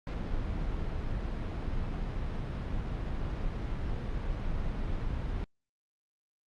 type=noise; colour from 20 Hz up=brown; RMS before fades=-33 dBFS; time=0.07-5.44 s; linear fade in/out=0 ms; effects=low-pass 4000 Hz 12 dB/octave + Opus 48 kbps